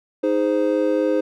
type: chord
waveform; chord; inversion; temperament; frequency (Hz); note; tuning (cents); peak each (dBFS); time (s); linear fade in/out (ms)
triangle; Ab major; second; just; 311.5 / 415.3 / 519.1; Eb4 / Ab4 / C5; +2 / 0 / -14; -19 / -22 / -18; 0.23-1.21; 10
effects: none